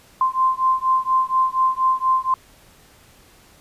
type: beating tone pair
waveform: sine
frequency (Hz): 1041 / 1045.2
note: C6 / C6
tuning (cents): -9 / -2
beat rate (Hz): 4.2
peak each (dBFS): -19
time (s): 0.21-2.34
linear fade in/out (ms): 2
effects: pink hiss -51 dBFS RMS until 3.6 s + resampled to 32000 Hz